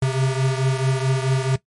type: beating tone pair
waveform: square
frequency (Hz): 130.81 / 135.41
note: C3 / C#3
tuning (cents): 0 / -40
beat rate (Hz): 4.6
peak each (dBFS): -20 / -24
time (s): 0.02-1.56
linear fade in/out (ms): 5
effects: noise-tail reverb RT60 0.1 s tail -17 dB re dry + MP3 48 kbps